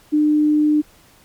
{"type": "tone", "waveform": "sine", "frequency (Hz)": 301.1, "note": "D4", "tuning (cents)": 43, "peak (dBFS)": -12, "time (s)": [0.12, 0.82], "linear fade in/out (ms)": 20, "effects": ["pink hiss -51 dBFS RMS until 1.24 s", "MP3 96 kbps"]}